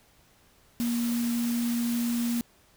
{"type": "tone in noise", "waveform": "sine", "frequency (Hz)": 236.7, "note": "A#3", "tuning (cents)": 27, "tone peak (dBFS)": -25, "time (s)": [0.8, 2.41], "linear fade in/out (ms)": 0, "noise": "white", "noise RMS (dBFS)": -38, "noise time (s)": [0.8, 2.41], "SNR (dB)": 10, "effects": ["pink hiss -61 dBFS RMS until 2.76 s"]}